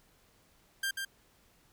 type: tone with echo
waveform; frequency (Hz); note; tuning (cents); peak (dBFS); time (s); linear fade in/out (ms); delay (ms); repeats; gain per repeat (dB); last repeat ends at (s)
sawtooth; 1588; G6; +22; -27; 0.83-0.91; 5; 140; 1; -4; 1.05
effects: pink hiss -66 dBFS RMS until 1.72 s